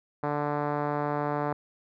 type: tone with low-pass filter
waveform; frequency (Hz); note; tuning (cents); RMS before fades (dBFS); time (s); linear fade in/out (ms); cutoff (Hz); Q
5% pulse; 146.83; D3; 0; -29; 0.23-1.53; 5; 950; 0.95
effects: none